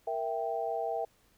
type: chord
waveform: sine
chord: E diminished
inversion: second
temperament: equal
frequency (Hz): 466.2 / 659.3 / 784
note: Bb4 / E5 / G5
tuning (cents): 0 / 0 / 0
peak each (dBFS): -36 / -34 / -35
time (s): 0.07-1.05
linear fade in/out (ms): 5
effects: pink hiss -67 dBFS RMS until 1.37 s